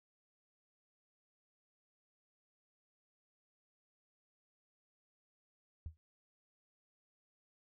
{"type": "tone with exponential decay", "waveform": "sine", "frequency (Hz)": 80.1, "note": "E2", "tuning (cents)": -49, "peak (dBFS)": -37, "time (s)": [5.86, 5.97], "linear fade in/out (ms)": 0, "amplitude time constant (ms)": 23, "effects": []}